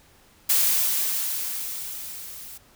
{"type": "noise with level ramp", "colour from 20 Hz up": "blue", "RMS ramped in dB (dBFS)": [-19, -41], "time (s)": [0.49, 2.58], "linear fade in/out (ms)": 10, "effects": ["pink hiss -56 dBFS RMS until 2.75 s"]}